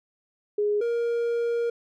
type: tone pair in turn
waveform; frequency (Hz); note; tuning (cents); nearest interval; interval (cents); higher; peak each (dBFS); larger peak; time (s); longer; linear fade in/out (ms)
sine / triangle; 415.3 / 469.9; G#4 / A#4; 0 / +14; major second; 214; second; -21; neither; 0.58-0.81 / 0.81-1.7; second; 5
effects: none